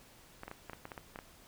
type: clicks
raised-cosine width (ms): 0.5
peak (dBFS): -28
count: 10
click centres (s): 0.434 / 0.48 / 0.514 / 0.697 / 0.733 / 0.854 / 0.918 / 0.978 / 1.159 / 1.189
effects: pink hiss -59 dBFS RMS until 1.47 s